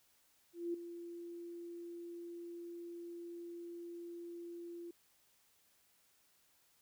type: tone with ADSR envelope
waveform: sine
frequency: 343.3 Hz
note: F4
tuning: 30 cents flat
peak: -34 dBFS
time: 0.53-4.91 s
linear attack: 210 ms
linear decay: 6 ms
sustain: -11 dB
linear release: 5 ms
effects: white hiss -72 dBFS RMS until 6.81 s